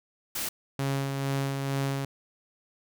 white noise, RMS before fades -32 dBFS, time 0.35-0.49 s, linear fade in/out 5 ms
sawtooth tone with tremolo, 137.4 Hz, C#3, 15 cents flat, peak -22 dBFS, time 0.79-2.05 s, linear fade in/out 2 ms, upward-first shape sine, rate 2.2 Hz, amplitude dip 35%
effects none

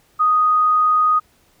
sine tone, 1244.5 Hz, D#6, in tune, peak -12 dBFS, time 0.19-1.2 s, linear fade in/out 20 ms, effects pink hiss -57 dBFS RMS until 1.6 s

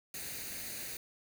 white noise with comb filter, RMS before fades -42 dBFS, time 0.14-0.97 s, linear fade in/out 2 ms, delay 0.46 ms, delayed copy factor +0.6, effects none

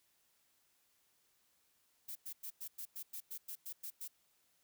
violet noise bursts, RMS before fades -45 dBFS, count 12, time 2.08-4.08 s, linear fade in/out 10 ms, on 75 ms, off 100 ms, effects white hiss -75 dBFS RMS until 4.63 s

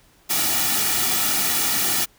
white noise with comb filter, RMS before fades -21 dBFS, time 0.29-2.06 s, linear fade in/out 20 ms, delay 1.9 ms, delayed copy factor -0.65, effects pink hiss -56 dBFS RMS until 2.18 s

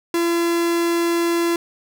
45% pulse tone, 340 Hz, F4, 46 cents flat, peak -17 dBFS, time 0.14-1.56 s, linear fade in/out 2 ms, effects none

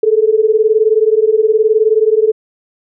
sine beating tone pair, 426.9 / 445.9 Hz, G#4 / A4, +48 / +23 cents, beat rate 19 Hz, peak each -11 dBFS, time 0.03-2.32 s, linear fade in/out 5 ms, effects none

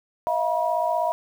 sine tone cluster, 640 / 696 / 962 Hz, D#5 / F5 / B5, +49 / -6 / -46 cents, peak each -25 dBFS, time 0.27-1.12 s, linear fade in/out 0 ms, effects 8-bit

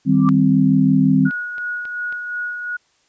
sine chord, C minor, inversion first, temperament equal, 155.56 / 196 / 261.6 Hz, Eb3 / G3 / C4, 0 / 0 / 0 cents, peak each -17 / -16 / -14 dBFS, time 0.05-1.31 s, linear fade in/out 50 ms
sine tone with exponential growth, 1174.7 Hz, D6, in tune, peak -16 dBFS, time 0.12-0.29 s, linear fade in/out 0 ms, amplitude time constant 35 ms
sine tone with tremolo, 1454 Hz, F#6, 31 cents flat, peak -21 dBFS, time 1.25-2.77 s, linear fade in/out 10 ms, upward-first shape sine, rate 2.8 Hz, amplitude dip 40%
click train, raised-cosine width 0.3 ms, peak -24 dBFS, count 4, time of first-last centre 1.31-2.125 s, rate 3.68 Hz
effects white hiss -61 dBFS RMS until 3.08 s + resampled to 16000 Hz

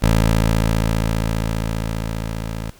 15% pulse tone with level ramp, 55 Hz, A1, in tune, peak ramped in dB -6 to -19 dBFS, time 0.02-2.71 s, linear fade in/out 10 ms, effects pink hiss -49 dBFS RMS until 2.79 s

